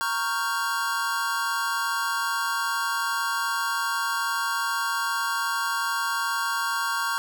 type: chord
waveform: square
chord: G half-diminished seventh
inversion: first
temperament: equal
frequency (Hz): 932.3 / 1108.7 / 1396.9 / 1568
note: Bb5 / Db6 / F6 / G6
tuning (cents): 0 / 0 / 0 / 0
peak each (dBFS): -32 / -30 / -31 / -31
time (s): 0.01-7.18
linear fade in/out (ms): 0
effects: none